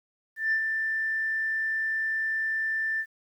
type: tone with ADSR envelope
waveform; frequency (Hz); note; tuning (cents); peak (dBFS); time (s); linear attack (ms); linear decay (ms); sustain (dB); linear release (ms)
sine; 1775; A6; +15; -20; 0.36-3.06; 160; 81; -5; 63
effects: tanh soft clip ceiling -18 dBFS + 10-bit